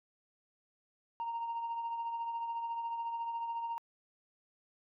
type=tone with tremolo; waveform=sine; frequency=928 Hz; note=A#5; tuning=8 cents flat; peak=-31 dBFS; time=1.2-3.78 s; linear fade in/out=0 ms; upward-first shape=triangle; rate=14 Hz; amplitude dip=55%; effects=tanh soft clip ceiling -32 dBFS